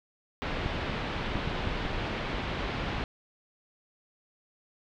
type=low-pass noise; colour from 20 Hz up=pink; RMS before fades=-33 dBFS; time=0.42-3.04 s; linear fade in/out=0 ms; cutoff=3600 Hz; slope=24 dB/octave
type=clicks; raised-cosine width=5 ms; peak=-20 dBFS; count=6; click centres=0.661 / 0.897 / 1.356 / 1.476 / 1.674 / 1.86 s
effects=none